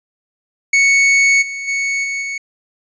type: tone with level steps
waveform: 45% pulse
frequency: 2217 Hz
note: C#7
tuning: in tune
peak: -9 / -23 / -16 / -19 / -21 dBFS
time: 0.73-2.38 s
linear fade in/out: 5 ms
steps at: 1.41 / 1.67 / 2.03 / 2.21 s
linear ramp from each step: 20 ms
effects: resampled to 16000 Hz